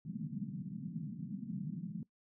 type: band-pass noise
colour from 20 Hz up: white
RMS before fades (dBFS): -42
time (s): 0.05-2.03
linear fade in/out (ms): 2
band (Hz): 140 to 220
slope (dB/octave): 48
effects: noise-tail reverb RT60 0.1 s tail -20 dB re dry